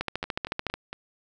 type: two click trains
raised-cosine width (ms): 0.3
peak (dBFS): -19 / -12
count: 4 / 11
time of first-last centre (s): 0.24-0.93 / 0.01-0.74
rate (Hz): 4.35 / 13.7
effects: none